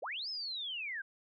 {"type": "linear two-way sweep", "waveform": "sine", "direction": "up then down", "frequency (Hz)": [368.5, 5274, 1519], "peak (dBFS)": -37, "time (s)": [0.02, 1.02], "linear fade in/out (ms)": 10, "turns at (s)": 0.29, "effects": []}